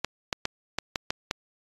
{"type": "clicks", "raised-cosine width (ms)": 0.2, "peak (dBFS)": -9, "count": 7, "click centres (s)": [0.046, 0.328, 0.454, 0.786, 0.958, 1.105, 1.311], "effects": ["AAC 32 kbps"]}